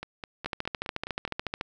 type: two click trains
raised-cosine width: 0.3 ms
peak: -20 / -14 dBFS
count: 7 / 17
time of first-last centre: 0.03-1.277 / 0.46-1.611 s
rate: 4.81 / 13.9 Hz
effects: none